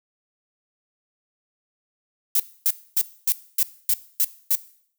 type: noise bursts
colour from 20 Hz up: violet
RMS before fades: -19 dBFS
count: 8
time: 2.35-4.554 s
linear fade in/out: 2 ms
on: 48 ms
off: 260 ms
effects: noise-tail reverb RT60 0.6 s tail -18 dB re dry